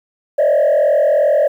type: tone with frequency modulation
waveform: sine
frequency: 594 Hz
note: D5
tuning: 20 cents sharp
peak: -8 dBFS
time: 0.38-1.48 s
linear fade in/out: 10 ms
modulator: 42.7 Hz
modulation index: 1.2
effects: tanh soft clip ceiling -8 dBFS + 8-bit